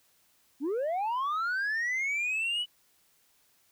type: linear sweep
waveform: sine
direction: up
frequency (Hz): 253.5 to 2988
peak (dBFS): -25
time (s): 0.6-2.66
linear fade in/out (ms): 50
effects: tanh soft clip ceiling -27 dBFS + white hiss -67 dBFS RMS until 3.71 s